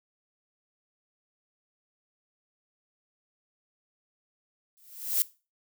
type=noise with exponential growth; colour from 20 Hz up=violet; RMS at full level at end=-22 dBFS; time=4.77-5.22 s; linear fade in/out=0 ms; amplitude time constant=96 ms; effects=noise-tail reverb RT60 0.3 s tail -19 dB re dry